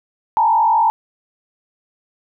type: tone with frequency modulation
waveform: sine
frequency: 897 Hz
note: A5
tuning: 33 cents sharp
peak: -11 dBFS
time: 0.37-0.9 s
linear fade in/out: 0 ms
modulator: 47 Hz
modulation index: 1.2
effects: none